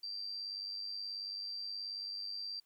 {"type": "tone with amplitude modulation", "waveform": "sine", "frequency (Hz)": 4699, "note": "D8", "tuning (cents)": 0, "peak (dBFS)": -37, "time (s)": [0.03, 2.6], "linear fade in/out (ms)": 5, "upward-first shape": "sine", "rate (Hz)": 98.6, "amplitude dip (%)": 50, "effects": ["white hiss -75 dBFS RMS until 2.65 s"]}